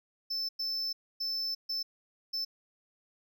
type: tone bursts at uneven times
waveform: triangle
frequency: 5280 Hz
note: E8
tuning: 2 cents sharp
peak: -30 dBFS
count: 5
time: 0.3-0.49 / 0.59-0.93 / 1.2-1.55 / 1.69-1.83 / 2.33-2.45 s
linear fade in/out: 10 ms
effects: none